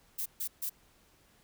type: noise bursts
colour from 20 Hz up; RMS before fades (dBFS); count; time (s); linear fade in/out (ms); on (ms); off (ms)
violet; -35; 3; 0.18-0.697; 10; 79; 140
effects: pink hiss -65 dBFS RMS until 1.43 s